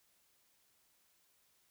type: silence
effects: white hiss -73 dBFS RMS until 1.7 s